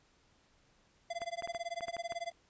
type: tone with tremolo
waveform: square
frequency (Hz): 683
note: F5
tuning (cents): -39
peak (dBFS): -35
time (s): 1.1-2.32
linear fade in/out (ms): 5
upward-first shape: sine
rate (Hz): 18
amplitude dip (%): 100
type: clicks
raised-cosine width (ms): 0.5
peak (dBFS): -29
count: 8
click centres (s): 1.218 / 1.423 / 1.475 / 1.548 / 1.808 / 1.883 / 1.967 / 2.122
effects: pink hiss -69 dBFS RMS until 2.49 s + resampled to 16000 Hz